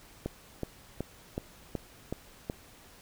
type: click train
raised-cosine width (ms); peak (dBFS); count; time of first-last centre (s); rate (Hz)
2; -19; 7; 0.26-2.499; 2.68
effects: pink hiss -55 dBFS RMS until 3.01 s